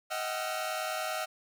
sawtooth tone cluster, 630 / 740 / 780 / 1358 Hz, D#5 / F#5 / G5 / F6, +21 / 0 / -9 / -49 cents, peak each -32 / -33 / -40 / -35 dBFS, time 0.1-1.26 s, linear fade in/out 20 ms, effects none

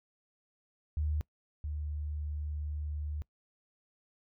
sine tone pair in turn, 75.8 / 74.76 Hz, D#2 / D2, -45 / +31 cents, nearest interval unison, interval 24 cents, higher first, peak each -29 / -34 dBFS, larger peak first, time 0.97-1.21 / 1.64-3.22 s, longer second, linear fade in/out 0 ms, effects noise-tail reverb RT60 0.1 s tail -23 dB re dry

